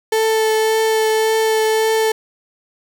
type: tone with vibrato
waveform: 35% pulse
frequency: 440 Hz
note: A4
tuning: in tune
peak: -12 dBFS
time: 0.12-2.12 s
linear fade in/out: 5 ms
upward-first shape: triangle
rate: 1.8 Hz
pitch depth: 13 cents each way
effects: none